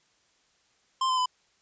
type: tone with pitch steps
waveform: square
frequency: 1046.5 / 1026.1 / 1006.2 Hz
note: C6 / C6 / B5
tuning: 0 / -34 / +32 cents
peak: -24 dBFS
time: 1.01-1.259 s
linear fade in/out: 5 ms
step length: 83 ms
effects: white hiss -67 dBFS RMS until 1.61 s + resampled to 16000 Hz